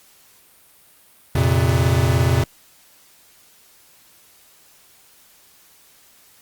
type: chord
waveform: square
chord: F suspended fourth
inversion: none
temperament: equal with one note detuned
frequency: 87.31 / 116.54 / 133.87 Hz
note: F2 / Bb2 / C3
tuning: 0 / 0 / +40 cents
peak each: -20 dBFS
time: 1.35-2.44 s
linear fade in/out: 5 ms
effects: white hiss -52 dBFS RMS until 6.41 s + Opus 48 kbps